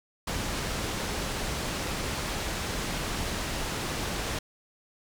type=low-pass noise; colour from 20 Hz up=pink; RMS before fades=-32 dBFS; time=0.27-4.39 s; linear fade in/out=5 ms; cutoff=8600 Hz; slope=12 dB/octave; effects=none